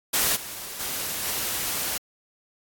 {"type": "noise with level steps", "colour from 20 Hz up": "white", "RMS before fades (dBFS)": [-22, -36, -30, -28], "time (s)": [0.13, 1.98], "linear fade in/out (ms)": 10, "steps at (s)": [0.35, 0.79, 1.24], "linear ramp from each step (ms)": 20, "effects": ["AAC 64 kbps"]}